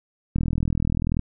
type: click train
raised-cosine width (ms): 5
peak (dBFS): -11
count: 35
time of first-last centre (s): 0.36-1.193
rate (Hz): 40.8
effects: none